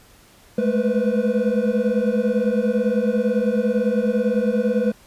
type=tone cluster; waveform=triangle; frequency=209 / 219 / 486.1 / 504 Hz; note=G#3 / A3 / B4 / B4; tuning=+11 / -8 / -28 / +35 cents; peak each=-21 dBFS; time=0.58-4.92 s; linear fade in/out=5 ms; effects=pink hiss -51 dBFS RMS until 5.06 s + resampled to 32000 Hz